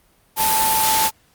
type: tone in noise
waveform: sine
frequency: 880 Hz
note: A5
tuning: in tune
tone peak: -18 dBFS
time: 0.36-1.11 s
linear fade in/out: 50 ms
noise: white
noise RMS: -19 dBFS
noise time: 0.36-1.11 s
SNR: -2 dB
effects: pink hiss -58 dBFS RMS until 1.34 s + Opus 32 kbps